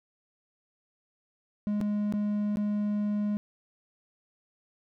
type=tone with dropouts; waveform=triangle; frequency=207.7 Hz; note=G#3; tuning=in tune; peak=-24 dBFS; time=1.67-3.37 s; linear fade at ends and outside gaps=0 ms; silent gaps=1.805-1.813 / 2.124-2.137 / 2.558-2.571 s; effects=none